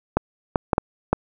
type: clicks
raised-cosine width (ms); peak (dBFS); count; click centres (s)
1; -3; 5; 0.17 / 0.558 / 0.732 / 0.781 / 1.13
effects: none